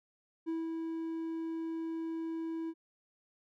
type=tone with ADSR envelope; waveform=triangle; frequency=326.7 Hz; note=E4; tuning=15 cents flat; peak=-30 dBFS; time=0.46-2.74 s; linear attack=28 ms; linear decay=180 ms; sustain=-3 dB; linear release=51 ms; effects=none